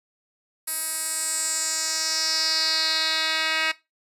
10% pulse tone with band-pass filter sweep, 317.9 Hz, D#4, 37 cents sharp, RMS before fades -25 dBFS, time 0.67-3.72 s, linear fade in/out 10 ms, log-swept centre 11000 to 2900 Hz, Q 3.5, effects noise-tail reverb RT60 0.2 s tail -17 dB re dry

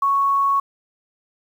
sine tone, 1108.7 Hz, C#6, in tune, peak -15 dBFS, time 0.02-0.6 s, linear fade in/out 5 ms, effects 8-bit

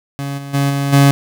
30% pulse tone with level steps, 140 Hz, C#3, 18 cents sharp, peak -18 / -24 / -10 / -13 / -4 dBFS, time 0.19-1.11 s, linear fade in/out 0 ms, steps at 0.37 / 0.53 / 0.69 / 0.92 s, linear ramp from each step 20 ms, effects none

